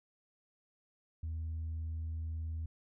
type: tone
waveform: sine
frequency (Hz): 80.5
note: E2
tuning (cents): -41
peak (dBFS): -34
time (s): 1.23-2.66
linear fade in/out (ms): 5
effects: tanh soft clip ceiling -34 dBFS